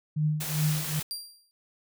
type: tone with tremolo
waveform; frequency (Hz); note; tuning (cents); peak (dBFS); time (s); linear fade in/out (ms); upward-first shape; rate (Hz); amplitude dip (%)
sine; 152.6; D#3; -33; -21; 0.16-1; 10; triangle; 2.5; 95
type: noise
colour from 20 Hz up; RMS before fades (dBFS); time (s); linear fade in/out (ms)
white; -34; 0.4-1.03; 10
type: tone with exponential decay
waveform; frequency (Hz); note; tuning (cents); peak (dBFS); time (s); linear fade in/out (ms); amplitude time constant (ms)
sawtooth; 4746; D8; +17; -27; 1.11-1.51; 0; 86
effects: none